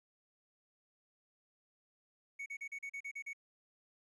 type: tone bursts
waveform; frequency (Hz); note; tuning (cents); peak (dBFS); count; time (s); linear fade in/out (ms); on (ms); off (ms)
triangle; 2226; C#7; +7; -39; 9; 2.39-3.333; 10; 71; 38
effects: resampled to 24000 Hz + 13-bit